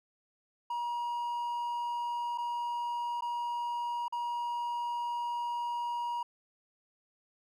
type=tone with dropouts; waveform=triangle; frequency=954 Hz; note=A#5; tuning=40 cents sharp; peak=-30 dBFS; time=0.7-6.23 s; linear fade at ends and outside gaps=5 ms; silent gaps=2.377-2.382 / 3.209-3.221 / 4.082-4.124 s; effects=none